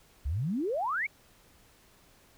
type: exponential sweep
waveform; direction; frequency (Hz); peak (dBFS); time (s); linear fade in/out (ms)
sine; up; 61.74 to 2349; -28; 0.25-1.07; 10
effects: pink hiss -61 dBFS RMS until 2.37 s

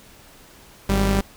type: tone pair together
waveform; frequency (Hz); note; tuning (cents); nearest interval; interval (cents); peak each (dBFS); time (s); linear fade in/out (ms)
sawtooth; 51.91 / 196; G#1 / G3; 0 / 0; octave + major seventh; 2300; -16; 0.89-1.21; 5
effects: pink hiss -48 dBFS RMS until 1.36 s

